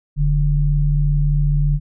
sine tone pair together, 41.03 / 146.2 Hz, E1 / D3, -7 / -7 cents, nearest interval octave + minor seventh, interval 2200 cents, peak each -16 dBFS, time 0.16-1.8 s, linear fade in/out 50 ms, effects none

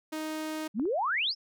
sawtooth tone, 311.8 Hz, D#4, 4 cents sharp, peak -29 dBFS, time 0.12-0.68 s, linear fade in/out 10 ms
sine exponential sweep, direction up, 185 to 5540 Hz, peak -26 dBFS, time 0.74-1.35 s, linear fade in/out 50 ms
clicks, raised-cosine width 1 ms, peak -29 / -36 dBFS, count 2, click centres 0.797 / 0.855 s
effects none

